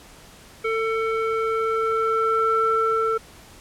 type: tone with low-pass filter sweep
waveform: square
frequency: 446.9 Hz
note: A4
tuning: 27 cents sharp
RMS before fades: -22 dBFS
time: 0.64-3.18 s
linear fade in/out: 10 ms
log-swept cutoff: 2000 to 1200 Hz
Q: 4.9
effects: pink hiss -47 dBFS RMS until 3.6 s + low-pass 12000 Hz 12 dB/octave